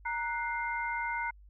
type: tone cluster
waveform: sine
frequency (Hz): 934 / 1476 / 2100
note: A#5 / F#6 / C7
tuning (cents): +3 / -5 / +6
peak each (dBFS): -34 / -37 / -36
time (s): 0.05-1.31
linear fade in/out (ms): 10
effects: added 50 Hz sine -52 dBFS peak until 1.49 s